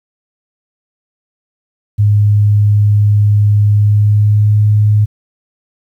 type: tone with pitch glide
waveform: sine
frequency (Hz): 103.83 to 105.34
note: G#2 to G#2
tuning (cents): 0 to +25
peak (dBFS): -6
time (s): 1.98-5.06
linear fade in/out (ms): 20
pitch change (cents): +25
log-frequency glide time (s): 3.72-4.6
effects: 8-bit